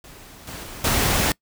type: noise with level steps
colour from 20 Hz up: pink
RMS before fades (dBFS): -44 / -35 / -37 / -20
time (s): 0.04-1.32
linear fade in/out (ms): 2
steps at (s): 0.47 / 0.63 / 0.84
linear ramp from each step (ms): 5
effects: noise-tail reverb RT60 0.1 s tail -24 dB re dry